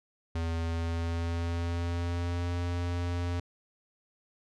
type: tone with pitch glide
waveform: square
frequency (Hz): 82.8 to 87.42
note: E2 to F2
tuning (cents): +8 to +2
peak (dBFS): -30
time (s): 0.35-3.4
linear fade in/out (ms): 5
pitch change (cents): +94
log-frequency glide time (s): 0.61-2.53
effects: low-pass 6000 Hz 12 dB/octave